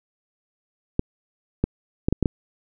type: clicks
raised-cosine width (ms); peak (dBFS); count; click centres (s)
3; -6; 6; 0.994 / 1.64 / 2.085 / 2.126 / 2.227 / 2.258
effects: none